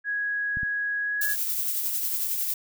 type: tone with pitch glide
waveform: sine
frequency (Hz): 1661.2 to 1670.8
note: G#6 to G#6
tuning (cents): 0 to +10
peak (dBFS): -25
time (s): 0.04-1.36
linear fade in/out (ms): 50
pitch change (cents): +10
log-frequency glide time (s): 1.01-1.13
type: clicks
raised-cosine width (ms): 5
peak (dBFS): -24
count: 2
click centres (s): 0.571 / 0.632
type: noise with tremolo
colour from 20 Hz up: violet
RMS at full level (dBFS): -26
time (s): 1.21-2.54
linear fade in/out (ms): 5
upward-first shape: triangle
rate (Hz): 11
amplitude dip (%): 40
effects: none